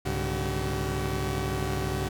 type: tone cluster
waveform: sawtooth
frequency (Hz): 65 / 101.8 / 142.4 / 379.6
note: C2 / G#2 / C#3 / F#4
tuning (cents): -11 / -34 / +47 / +44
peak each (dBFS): -29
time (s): 0.05-2.09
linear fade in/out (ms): 10
effects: none